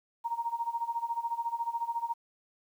sine tone with tremolo, 932.3 Hz, A#5, in tune, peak -27 dBFS, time 0.24-2.14 s, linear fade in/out 20 ms, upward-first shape sine, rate 14 Hz, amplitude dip 85%, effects 10-bit

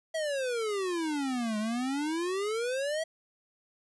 square exponential two-way sweep, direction down then up, 655 to 209.2 to 655 Hz, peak -30 dBFS, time 0.14-3.04 s, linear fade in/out 10 ms, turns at 1.58 s, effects resampled to 24000 Hz + 10-bit

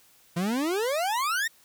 40% pulse exponential sweep, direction up, 164.81 to 1900 Hz, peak -24 dBFS, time 0.36-1.48 s, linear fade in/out 10 ms, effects white hiss -59 dBFS RMS until 1.64 s

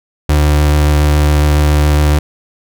35% pulse tone, 74.4 Hz, D2, 23 cents sharp, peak -6 dBFS, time 0.29-2.19 s, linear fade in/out 5 ms, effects none

